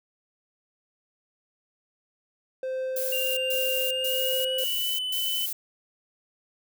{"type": "tone with tremolo", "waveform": "triangle", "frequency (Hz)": 520, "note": "C5", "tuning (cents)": -11, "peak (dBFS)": -25, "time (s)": [2.63, 4.64], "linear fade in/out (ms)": 2, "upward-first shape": "triangle", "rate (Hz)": 1.3, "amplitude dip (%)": 30}
{"type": "noise bursts", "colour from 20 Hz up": "violet", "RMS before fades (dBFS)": -31, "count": 5, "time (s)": [2.96, 5.53], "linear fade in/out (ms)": 5, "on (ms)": 410, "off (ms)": 130}
{"type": "tone with pitch glide", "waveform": "triangle", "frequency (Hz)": [2794, 3012], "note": ["F7", "F#7"], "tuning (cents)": [0, 30], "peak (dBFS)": -26, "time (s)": [3.12, 5.46], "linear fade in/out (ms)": 5, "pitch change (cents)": 130, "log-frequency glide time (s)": [3.84, 4.96]}
{"effects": []}